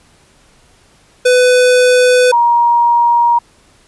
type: tone pair in turn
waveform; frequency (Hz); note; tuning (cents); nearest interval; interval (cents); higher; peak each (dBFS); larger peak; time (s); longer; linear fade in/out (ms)
square / sine; 499.5 / 946.2; B4 / A#5; +20 / +26; major seventh; 1106; second; -7; neither; 1.25-2.32 / 2.32-3.39; neither; 10
effects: pink hiss -49 dBFS RMS until 3.87 s + resampled to 24000 Hz